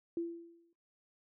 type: tone with exponential decay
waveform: sine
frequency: 337.8 Hz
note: E4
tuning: 42 cents sharp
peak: -31 dBFS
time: 0.17-0.73 s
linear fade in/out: 2 ms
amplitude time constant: 120 ms
effects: noise-tail reverb RT60 0.4 s tail -22 dB re dry